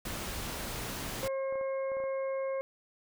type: noise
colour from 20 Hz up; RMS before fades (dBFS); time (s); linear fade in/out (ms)
pink; -38; 0.05-1.28; 5
type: harmonic tone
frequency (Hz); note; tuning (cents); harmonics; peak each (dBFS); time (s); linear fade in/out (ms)
537; C5; +45; 1 / 2 / 3 / 4; -31 / -43 / -53 / -48; 1.23-2.61; 0
type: clicks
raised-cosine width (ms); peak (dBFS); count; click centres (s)
1; -35; 7; 1.525 / 1.556 / 1.612 / 1.918 / 1.969 / 2.002 / 2.039
effects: none